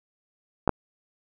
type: clicks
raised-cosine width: 1 ms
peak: -6 dBFS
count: 2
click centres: 0.677 / 0.693 s
effects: none